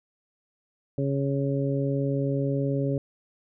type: harmonic tone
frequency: 138.59 Hz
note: C#3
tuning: in tune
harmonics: 1 / 2 / 3 / 4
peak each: -26 / -29 / -31 / -32 dBFS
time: 0.98-2.98 s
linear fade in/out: 2 ms
effects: none